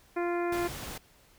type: harmonic tone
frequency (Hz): 347.5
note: F4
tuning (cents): -9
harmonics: 1 / 2 / 3 / 4 / 5 / 6 / 7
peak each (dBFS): -29 / -35 / -39 / -41 / -43 / -45 / -46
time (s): 0.16-0.68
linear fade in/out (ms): 10
type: noise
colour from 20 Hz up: pink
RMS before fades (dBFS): -40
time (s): 0.52-0.98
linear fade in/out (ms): 5
effects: pink hiss -61 dBFS RMS until 1.38 s